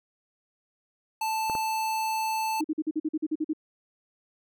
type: tone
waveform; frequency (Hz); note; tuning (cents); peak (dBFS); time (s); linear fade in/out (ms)
square; 880; A5; 0; -27; 1.21-2.61; 5
type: clicks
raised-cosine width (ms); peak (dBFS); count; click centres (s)
1; -20; 2; 1.498 / 1.552
type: tone bursts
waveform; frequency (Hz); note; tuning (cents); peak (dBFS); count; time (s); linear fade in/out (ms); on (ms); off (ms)
sine; 311.1; D#4; 0; -24; 11; 2.6-3.534; 10; 44; 45
effects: none